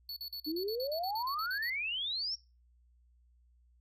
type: tone bursts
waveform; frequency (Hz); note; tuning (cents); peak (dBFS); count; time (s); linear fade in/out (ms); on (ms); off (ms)
square; 4435; C#8; 0; -39; 14; 0.09-1.698; 2; 74; 44
type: exponential sweep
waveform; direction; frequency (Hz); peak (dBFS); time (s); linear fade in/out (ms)
sine; up; 295.4 to 5640; -33; 0.46-2.36; 20
effects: noise-tail reverb RT60 0.3 s tail -22 dB re dry + added 60 Hz sine -63 dBFS peak until 3.8 s